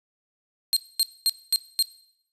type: tone bursts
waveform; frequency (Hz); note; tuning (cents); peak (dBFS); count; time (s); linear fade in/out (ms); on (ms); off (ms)
sawtooth; 4195; C8; +4; -15; 5; 0.73-1.825; 0; 35; 230
effects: noise-tail reverb RT60 0.7 s tail -18 dB re dry + resampled to 32000 Hz